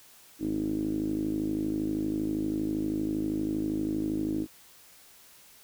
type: tone with low-pass filter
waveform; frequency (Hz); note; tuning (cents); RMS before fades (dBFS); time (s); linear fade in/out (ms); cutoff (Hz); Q
5% pulse; 52.6; G#1; +23; -30; 0.39-4.47; 50; 300; 9.7
effects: white hiss -55 dBFS RMS until 5.63 s